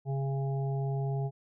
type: harmonic tone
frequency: 136.6 Hz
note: C#3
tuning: 25 cents flat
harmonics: 1 / 3 / 5 / 6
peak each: -29 / -39 / -43 / -45 dBFS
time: 0.05-1.31 s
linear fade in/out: 50 ms
effects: none